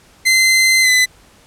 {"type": "tone with pitch glide", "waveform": "sawtooth", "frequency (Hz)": [2066, 2013], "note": ["C7", "B6"], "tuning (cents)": [-22, 33], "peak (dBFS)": -6, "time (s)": [0.25, 1.06], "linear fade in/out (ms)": 20, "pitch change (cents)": -45, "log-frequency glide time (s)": [0.82, 0.89], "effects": ["pink hiss -48 dBFS RMS until 1.46 s", "low-pass 11000 Hz 12 dB/octave"]}